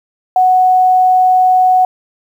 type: tone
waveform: sine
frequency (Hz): 740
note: F#5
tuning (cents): 0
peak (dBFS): -6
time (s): 0.36-1.85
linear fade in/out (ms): 2
effects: 7-bit